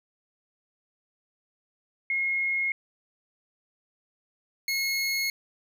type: tone pair in turn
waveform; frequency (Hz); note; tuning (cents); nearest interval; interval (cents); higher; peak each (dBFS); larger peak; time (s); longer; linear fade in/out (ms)
sine / 25% pulse; 2156 / 2170; C#7 / C#7; -49 / -37; unison; 12; second; -24 / -22; second; 2.1-2.72 / 4.68-5.3; neither; 2
effects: none

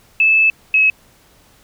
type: tone pair in turn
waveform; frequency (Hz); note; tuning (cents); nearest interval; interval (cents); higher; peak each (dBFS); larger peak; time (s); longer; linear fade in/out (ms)
sine; 2618 / 2572; E7 / E7; -13 / -43; unison; 30; first; -9; neither; 0.2-0.5 / 0.74-0.9; first; 2
effects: pink hiss -51 dBFS RMS until 1.63 s

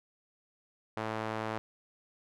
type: tone with band-pass filter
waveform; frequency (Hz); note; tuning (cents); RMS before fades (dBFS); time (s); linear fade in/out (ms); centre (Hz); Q
sawtooth; 110; A2; 0; -36; 0.97-1.58; 0; 960; 0.78
effects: none

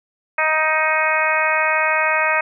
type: harmonic tone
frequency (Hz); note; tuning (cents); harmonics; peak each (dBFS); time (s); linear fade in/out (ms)
313; D#4; +10; 2 / 3 / 4 / 5 / 6 / 7 / 8; -23 / -23 / -23 / -23 / -23 / -23 / -23; 0.38-2.41; 5
effects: none

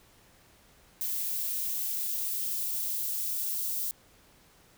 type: noise with high-pass filter sweep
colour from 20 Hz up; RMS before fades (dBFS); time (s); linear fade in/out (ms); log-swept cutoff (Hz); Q
violet; -32; 1.01-3.91; 0; 1800 to 3700; 0.91
effects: pink hiss -60 dBFS RMS until 4.77 s

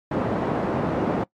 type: band-pass noise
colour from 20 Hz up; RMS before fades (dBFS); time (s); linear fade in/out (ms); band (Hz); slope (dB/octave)
pink; -24; 0.11-1.24; 5; 170 to 840; 12
effects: noise-tail reverb RT60 0.1 s tail -22 dB re dry + MP3 64 kbps

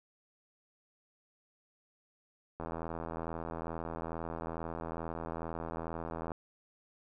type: click train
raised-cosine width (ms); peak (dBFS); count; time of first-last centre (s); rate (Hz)
1; -25; 307; 2.6-6.318; 82.3
effects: none

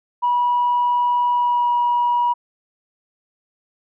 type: tone with pitch glide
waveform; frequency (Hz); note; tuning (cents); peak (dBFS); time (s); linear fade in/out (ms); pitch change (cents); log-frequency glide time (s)
sine; 972 to 964.2; B5 to B5; -28 to -42; -14; 0.22-2.34; 20; -14; 1.33-1.7
effects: tanh soft clip ceiling -11 dBFS

